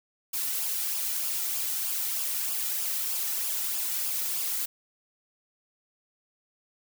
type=noise with flanger; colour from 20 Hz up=blue; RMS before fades=-30 dBFS; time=0.33-4.66 s; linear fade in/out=10 ms; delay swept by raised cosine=0.49 to 1.89 ms; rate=3.2 Hz; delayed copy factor=-0.5; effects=none